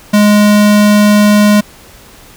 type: tone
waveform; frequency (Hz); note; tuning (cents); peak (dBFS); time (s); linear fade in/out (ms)
square; 208; G#3; +3; -5; 0.13-1.61; 10
effects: pink hiss -38 dBFS RMS until 2.36 s